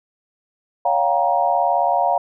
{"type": "chord", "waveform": "sine", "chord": "G half-diminished seventh", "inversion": "second", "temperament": "just", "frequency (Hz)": [564.5, 705.6, 784, 940.8], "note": ["Db5", "F5", "G5", "Bb5"], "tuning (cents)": [31, 18, 0, 16], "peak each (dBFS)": [-23, -18, -22, -21], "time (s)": [0.85, 2.18], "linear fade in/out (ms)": 5, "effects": []}